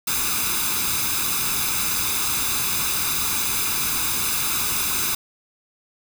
white noise with comb filter, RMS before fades -23 dBFS, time 0.07-5.15 s, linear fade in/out 5 ms, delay 0.8 ms, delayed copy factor +0.7, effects none

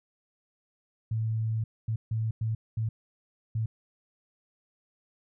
sine tone bursts at uneven times, 111.2 Hz, A2, 19 cents sharp, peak -26 dBFS, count 6, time 1.11-1.64 / 1.88-1.96 / 2.11-2.31 / 2.41-2.55 / 2.77-2.89 / 3.55-3.66 s, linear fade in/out 5 ms, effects none

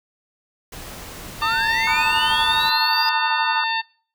pink noise, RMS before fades -36 dBFS, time 0.72-2.7 s, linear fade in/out 5 ms
harmonic tone, 901 Hz, A5, 41 cents sharp, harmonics 1 / 2 / 3 / 4 / 5, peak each -23 / -26 / -28 / -29 / -30 dBFS, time 1.41-3.82 s, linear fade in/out 20 ms
triangle linear sweep, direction up, 1174.7 to 4905 Hz, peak -20 dBFS, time 1.42-3.09 s, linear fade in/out 0 ms
sine chord, B dominant seventh, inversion third, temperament just, 889 / 987.8 / 1234.7 / 1481.6 Hz, A5 / B5 / D#6 / F#6, +18 / 0 / -14 / +2 cents, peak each -27 dBFS, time 1.87-3.64 s, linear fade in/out 2 ms
effects noise-tail reverb RT60 0.5 s tail -25 dB re dry

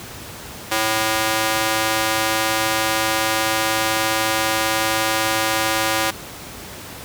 square tone with high-pass filter, 110 Hz, A2, in tune, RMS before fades -20 dBFS, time 0.71-6.11 s, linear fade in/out 10 ms, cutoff 670 Hz, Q 0.56, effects pink hiss -35 dBFS RMS until 7.04 s + high-pass 60 Hz 12 dB/octave

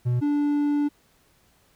triangle tone pair in turn, 122.5 / 291.4 Hz, B2 / D4, -14 / -13 cents, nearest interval octave + minor third, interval 1501 cents, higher second, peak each -18 dBFS, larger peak neither, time 0.05-0.21 / 0.21-0.89 s, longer second, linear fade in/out 20 ms, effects pink hiss -62 dBFS RMS until 1.75 s

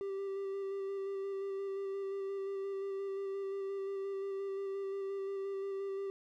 triangle tone with vibrato, 392 Hz, G4, in tune, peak -34 dBFS, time 0.01-6.1 s, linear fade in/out 0 ms, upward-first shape square, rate 5.7 Hz, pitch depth 13 cents each way, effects none

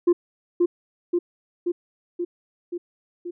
sine tone with echo, 349.3 Hz, F4, in tune, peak -11 dBFS, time 0.07-0.13 s, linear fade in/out 10 ms, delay 530 ms, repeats 6, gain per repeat -3 dB, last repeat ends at 3.31 s, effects tanh soft clip ceiling -12 dBFS

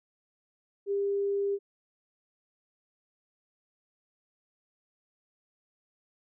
sine tone, 400 Hz, G4, 35 cents sharp, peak -26 dBFS, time 0.86-1.59 s, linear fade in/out 50 ms, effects none

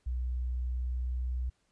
sine tone with pitch glide, 61.9 to 62.37 Hz, B1 to B1, +5 to +18 cents, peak -30 dBFS, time 0.06-1.5 s, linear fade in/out 10 ms, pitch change +13 cents, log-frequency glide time 0.64-1.39 s, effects pink hiss -74 dBFS RMS until 1.71 s + resampled to 22050 Hz

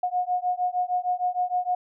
sine beating tone pair, 720 / 726.5 Hz, F#5 / F#5, -47 / -32 cents, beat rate 6.5 Hz, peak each -26 dBFS, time 0.03-1.75 s, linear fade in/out 5 ms, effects none

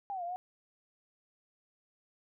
sine linear two-way sweep, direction down then up, 819 to 681 to 746 Hz, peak -35 dBFS, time 0.1-0.36 s, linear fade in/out 0 ms, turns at 0.24 s, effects none

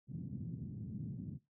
pink band-pass noise, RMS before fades -44 dBFS, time 0.07-1.39 s, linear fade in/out 50 ms, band 110 to 210 Hz, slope 24 dB/octave, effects noise-tail reverb RT60 0.2 s tail -18 dB re dry

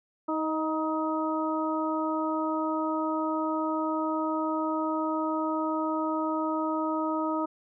harmonic tone with a mistuned harmonic, 315.2 Hz, D#4, 23 cents sharp, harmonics 1 / 2 / 3 / 4, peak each -29 / -33 / -33 / -33 dBFS, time 0.28-7.46 s, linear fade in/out 10 ms, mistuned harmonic 2, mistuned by -17 cents, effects none

